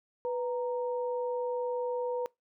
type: tone pair together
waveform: sine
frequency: 493.9 / 930.7 Hz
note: B4 / A#5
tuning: 0 / -3 cents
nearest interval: major seventh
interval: 1097 cents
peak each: -30 / -38 dBFS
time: 0.25-2.26 s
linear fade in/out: 0 ms
effects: noise-tail reverb RT60 0.2 s tail -24 dB re dry